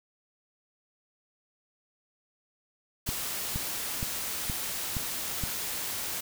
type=noise; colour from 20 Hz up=white; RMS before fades=-34 dBFS; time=3.06-6.21 s; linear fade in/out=10 ms
type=click train; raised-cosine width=5 ms; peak=-20 dBFS; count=6; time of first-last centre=3.09-5.437 s; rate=2.13 Hz
effects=none